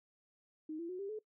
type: tone with pitch steps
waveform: sine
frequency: 311.2 / 337.4 / 365.8 / 396.6 / 430.1 Hz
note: D#4 / E4 / F#4 / G4 / A4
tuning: 0 / +40 / -20 / +20 / -39 cents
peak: -39 dBFS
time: 0.69-1.19 s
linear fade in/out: 5 ms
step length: 100 ms
effects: noise-tail reverb RT60 0.1 s tail -20 dB re dry